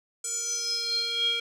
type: tone with band-pass filter sweep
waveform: square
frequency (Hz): 466.2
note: A#4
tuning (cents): 0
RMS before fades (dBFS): -29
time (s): 0.24-1.4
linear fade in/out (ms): 5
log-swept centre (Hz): 7700 to 2900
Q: 9.5
effects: none